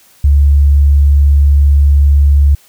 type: tone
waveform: sine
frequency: 71.2 Hz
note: C#2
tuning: 47 cents sharp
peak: -4 dBFS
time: 0.24-2.55 s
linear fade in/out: 5 ms
effects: white hiss -46 dBFS RMS until 2.68 s